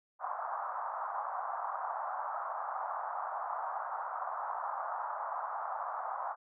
pink band-pass noise, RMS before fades -38 dBFS, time 0.19-6.36 s, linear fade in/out 50 ms, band 700 to 1300 Hz, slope 48 dB/octave, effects none

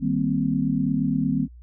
sine chord, C minor seventh, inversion first, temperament equal with one note detuned, 154.67 / 196 / 233.1 / 261.6 Hz, Eb3 / G3 / Bb3 / C4, -10 / 0 / 0 / 0 cents, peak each -26 / -27 / -26 / -24 dBFS, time 0-1.48 s, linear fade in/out 50 ms, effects added 60 Hz sine -42 dBFS peak until 1.62 s

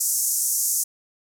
pink band-pass noise, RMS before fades -23 dBFS, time 0-0.84 s, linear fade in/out 10 ms, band 6000 to 14000 Hz, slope 48 dB/octave, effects none

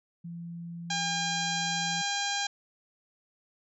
sine tone, 170 Hz, F3, 46 cents flat, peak -37 dBFS, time 0.24-2.02 s, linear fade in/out 10 ms
harmonic tone, 806 Hz, G5, 48 cents sharp, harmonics 1 / 2 / 3 / 4 / 5 / 6 / 7 / 8 / 9, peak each -34 / -35 / -39 / -36 / -36 / -41 / -40 / -40 / -41 dBFS, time 0.9-2.47 s, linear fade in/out 5 ms
effects none

